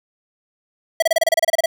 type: tone bursts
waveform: square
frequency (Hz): 655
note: E5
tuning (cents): -11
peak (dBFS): -13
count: 13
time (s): 1-1.66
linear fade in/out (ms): 5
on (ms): 24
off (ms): 29
effects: none